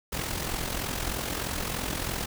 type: noise with amplitude modulation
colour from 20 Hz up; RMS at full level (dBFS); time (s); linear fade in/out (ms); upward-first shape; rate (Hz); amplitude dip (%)
pink; -29; 0.12-2.26; 10; sine; 43.2; 60
effects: none